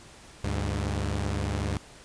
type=tone pair together; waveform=sawtooth; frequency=73.42 / 101.35 Hz; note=D2 / G#2; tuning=0 / -42 cents; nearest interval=tritone; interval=558 cents; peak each=-26 dBFS; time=0.44-1.77 s; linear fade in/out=0 ms; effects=pink hiss -50 dBFS RMS until 2.04 s + resampled to 22050 Hz